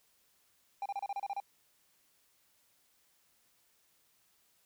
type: tone bursts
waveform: triangle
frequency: 799 Hz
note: G5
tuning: 33 cents sharp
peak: -32 dBFS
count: 9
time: 0.82-1.401 s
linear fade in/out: 2 ms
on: 37 ms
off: 31 ms
effects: white hiss -71 dBFS RMS until 4.65 s